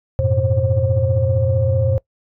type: tone cluster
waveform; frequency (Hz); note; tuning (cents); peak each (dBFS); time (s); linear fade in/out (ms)
sine; 89.4 / 104.5 / 119.9 / 533; F2 / G#2 / A#2 / C5; +41 / +11 / +49 / +32; -19; 0.19-1.98; 0
effects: noise-tail reverb RT60 0.1 s tail -22 dB re dry + tanh soft clip ceiling -5 dBFS